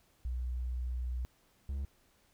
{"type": "tone pair in turn", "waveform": ["sine", "triangle"], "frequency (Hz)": [61.74, 68.92], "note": ["B1", "C#2"], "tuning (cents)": [0, -9], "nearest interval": "major second", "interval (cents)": 191, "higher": "second", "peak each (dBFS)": [-33, -32], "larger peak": "second", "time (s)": [[0.25, 1.25], [1.69, 1.85]], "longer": "first", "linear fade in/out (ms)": 0, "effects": ["pink hiss -69 dBFS RMS until 2.33 s"]}